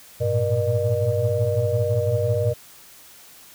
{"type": "tone cluster", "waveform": "sine", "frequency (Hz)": [100.3, 112.6, 118.3, 476.4, 604], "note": ["G2", "A2", "A#2", "A#4", "D5"], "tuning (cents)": [40, 40, 26, 38, 48], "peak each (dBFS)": [-24, -26, -26, -24, -24], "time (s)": [0.2, 2.54], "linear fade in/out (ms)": 20, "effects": ["tanh soft clip ceiling -8 dBFS", "white hiss -47 dBFS RMS until 3.54 s"]}